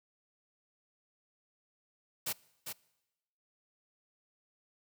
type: noise with echo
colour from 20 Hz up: white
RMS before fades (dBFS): -35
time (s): 2.26-2.33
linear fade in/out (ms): 10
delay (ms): 400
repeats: 1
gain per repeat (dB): -6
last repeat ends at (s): 2.73
effects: noise-tail reverb RT60 1.0 s tail -23 dB re dry + high-pass 100 Hz 12 dB/octave